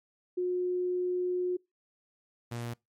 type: tone pair in turn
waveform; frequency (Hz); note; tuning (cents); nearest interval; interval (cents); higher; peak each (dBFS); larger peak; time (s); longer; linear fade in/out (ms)
sine / sawtooth; 360.9 / 118.5; F#4 / A#2; -43 / +29; octave + perfect fifth; 1928; first; -27 / -31; first; 0.37-1.57 / 2.51-2.74; first; 10
effects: noise-tail reverb RT60 0.2 s tail -24 dB re dry + MP3 64 kbps